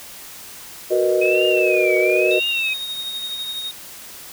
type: chord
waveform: sine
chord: B major seventh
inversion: second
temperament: just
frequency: 370.4 / 463 / 493.9 / 617.4 Hz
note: F#4 / A#4 / B4 / D#5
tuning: +2 / -12 / 0 / -14 cents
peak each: -18 / -23 / -22 / -19 dBFS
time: 0.9-2.4 s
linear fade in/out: 20 ms
type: tone with vibrato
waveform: sine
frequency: 2523 Hz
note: D#7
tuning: 23 cents sharp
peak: -19 dBFS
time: 1.21-2.74 s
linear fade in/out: 10 ms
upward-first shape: triangle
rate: 0.99 Hz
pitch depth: 200 cents each way
type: tone with tremolo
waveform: triangle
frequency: 3729 Hz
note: A#7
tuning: in tune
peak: -22 dBFS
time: 2.31-3.71 s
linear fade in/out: 0 ms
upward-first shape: triangle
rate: 12 Hz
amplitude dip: 45%
effects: tanh soft clip ceiling -4 dBFS + white hiss -38 dBFS RMS until 4.32 s